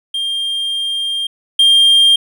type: tone pair in turn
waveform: triangle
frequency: 3200 / 3200 Hz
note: G7 / G7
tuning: +35 / +35 cents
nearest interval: unison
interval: 0 cents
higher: neither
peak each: -15 / -5 dBFS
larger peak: second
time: 0.14-1.27 / 1.59-2.16 s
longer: first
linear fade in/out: 5 ms
effects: none